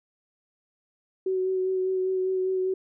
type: tone with vibrato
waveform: sine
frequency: 374.7 Hz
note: F#4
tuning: 22 cents sharp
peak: -23 dBFS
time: 1.26-2.74 s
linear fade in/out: 5 ms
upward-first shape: sine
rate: 5 Hz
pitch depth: 16 cents each way
effects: none